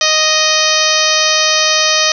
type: harmonic tone with a mistuned harmonic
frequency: 622.3 Hz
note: D#5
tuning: in tune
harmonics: 1 / 2 / 3 / 4 / 5 / 6 / 7 / 8 / 9 / 10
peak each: -19 / -19 / -19 / -19 / -19 / -19 / -19 / -19 / -19 / -19 dBFS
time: 0.01-2.12 s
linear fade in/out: 2 ms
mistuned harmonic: 10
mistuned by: -31 cents
effects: none